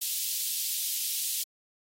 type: high-pass noise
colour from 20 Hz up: white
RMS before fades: -31 dBFS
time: 0.01-1.44 s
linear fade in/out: 10 ms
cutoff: 3100 Hz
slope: 24 dB/octave
effects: AAC 48 kbps